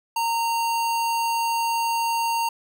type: tone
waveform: square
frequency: 923 Hz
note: A#5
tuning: 17 cents flat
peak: -22 dBFS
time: 0.16-2.49 s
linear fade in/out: 5 ms
effects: none